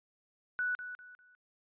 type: tone with echo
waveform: sine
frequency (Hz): 1480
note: F#6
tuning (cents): 0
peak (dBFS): -30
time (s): 0.59-0.75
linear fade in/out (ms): 0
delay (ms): 200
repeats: 3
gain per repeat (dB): -10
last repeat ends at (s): 1.35
effects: resampled to 8000 Hz